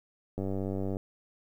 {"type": "click train", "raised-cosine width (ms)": 2, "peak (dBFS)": -21, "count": 58, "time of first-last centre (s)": [0.38, 0.969], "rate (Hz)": 96.8, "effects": ["10-bit"]}